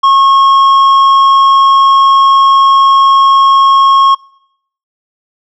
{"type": "tone with tanh clipping", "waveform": "sine", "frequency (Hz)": 1089, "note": "C#6", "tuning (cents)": -31, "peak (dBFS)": -5, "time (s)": [0.03, 4.15], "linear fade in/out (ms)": 10, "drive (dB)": 7, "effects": ["noise-tail reverb RT60 0.7 s tail -24 dB re dry"]}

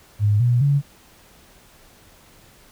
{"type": "tone with pitch steps", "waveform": "sine", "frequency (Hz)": [103.83, 121.35, 141.84], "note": ["G#2", "B2", "C#3"], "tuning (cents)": [0, -30, 40], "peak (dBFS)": -14, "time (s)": [0.19, 0.82], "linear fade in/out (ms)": 50, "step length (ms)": 210, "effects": ["pink hiss -51 dBFS RMS until 2.71 s"]}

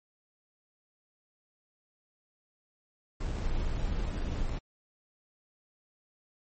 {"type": "noise with sample-and-hold", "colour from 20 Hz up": "brown", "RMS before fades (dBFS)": -31, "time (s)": [3.2, 4.59], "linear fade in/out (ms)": 10, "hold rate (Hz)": 3150, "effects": ["MP3 32 kbps"]}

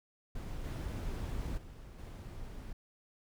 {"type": "noise with level steps", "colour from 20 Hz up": "brown", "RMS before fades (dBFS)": [-41, -38, -49, -45], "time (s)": [0.35, 2.73], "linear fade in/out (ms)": 5, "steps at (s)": [0.64, 1.57, 1.98], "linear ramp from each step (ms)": 10, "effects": []}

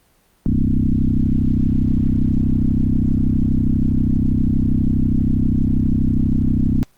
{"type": "tone with frequency modulation", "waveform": "sine", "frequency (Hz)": 110, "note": "A2", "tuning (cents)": 0, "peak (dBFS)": -13, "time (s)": [0.46, 6.83], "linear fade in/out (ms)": 0, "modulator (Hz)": 32.4, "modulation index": 5, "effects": ["pink hiss -58 dBFS RMS until 6.97 s", "Opus 24 kbps"]}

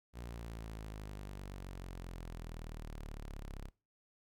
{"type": "exponential sweep", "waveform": "sawtooth", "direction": "down", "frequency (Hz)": [60, 33.29], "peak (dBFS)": -40, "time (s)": [0.13, 3.71], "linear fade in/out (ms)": 50, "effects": ["noise-tail reverb RT60 0.3 s tail -21 dB re dry"]}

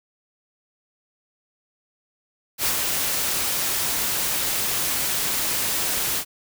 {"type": "noise with ADSR envelope", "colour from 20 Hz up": "white", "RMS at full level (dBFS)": -21, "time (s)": [2.58, 6.25], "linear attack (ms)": 67, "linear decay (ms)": 94, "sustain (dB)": -3, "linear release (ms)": 71, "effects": []}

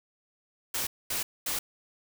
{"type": "noise bursts", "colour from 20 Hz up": "white", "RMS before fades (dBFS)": -31, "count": 3, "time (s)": [0.74, 1.59], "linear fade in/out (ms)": 5, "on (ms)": 130, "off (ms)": 230, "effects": []}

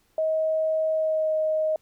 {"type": "tone with pitch glide", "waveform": "sine", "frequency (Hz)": [633, 625.4], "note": ["D#5", "D#5"], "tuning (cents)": [30, 9], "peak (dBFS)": -21, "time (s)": [0.18, 1.76], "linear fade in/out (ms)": 2, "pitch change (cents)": -21, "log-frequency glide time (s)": [0.92, 1.35], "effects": ["pink hiss -66 dBFS RMS until 1.81 s"]}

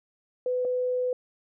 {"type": "tone pair in turn", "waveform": "sine", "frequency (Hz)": [501, 501], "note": ["B4", "B4"], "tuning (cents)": [25, 25], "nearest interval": "unison", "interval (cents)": 0, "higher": "neither", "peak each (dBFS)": -24, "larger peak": "neither", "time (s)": [[0.46, 0.65], [0.65, 1.13]], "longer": "second", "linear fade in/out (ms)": 2, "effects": []}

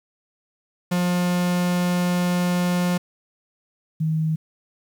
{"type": "tone pair in turn", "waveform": ["45% pulse", "sine"], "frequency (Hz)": [177.6, 158.22], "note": ["F3", "D#3"], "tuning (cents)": [29, 29], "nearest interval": "major second", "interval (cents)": 200, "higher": "first", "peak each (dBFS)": [-19, -19], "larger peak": "neither", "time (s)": [[0.91, 2.98], [4, 4.36]], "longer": "first", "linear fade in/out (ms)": 10, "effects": ["9-bit"]}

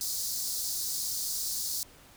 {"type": "high-pass noise", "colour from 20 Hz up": "pink", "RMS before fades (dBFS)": -33, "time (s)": [0.01, 1.83], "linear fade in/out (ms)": 0, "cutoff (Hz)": 4300, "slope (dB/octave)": 48, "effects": ["pink hiss -55 dBFS RMS until 2.16 s"]}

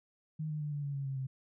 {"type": "tone with pitch steps", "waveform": "sine", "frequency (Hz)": [155.56, 152.01, 148.54, 145.14, 141.83, 138.59, 135.42, 132.33], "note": ["D#3", "D#3", "D3", "D3", "C#3", "C#3", "C#3", "C3"], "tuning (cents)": [0, -40, 20, -20, 40, 0, -40, 20], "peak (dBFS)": -34, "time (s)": [0.39, 1.27], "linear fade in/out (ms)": 10, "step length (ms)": 110, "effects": []}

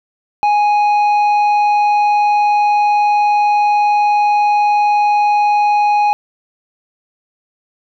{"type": "tone with tanh clipping", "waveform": "sine", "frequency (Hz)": 830.6, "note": "G#5", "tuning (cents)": 0, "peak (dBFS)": -11, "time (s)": [0.43, 6.13], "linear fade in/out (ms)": 0, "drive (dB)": 7, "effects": []}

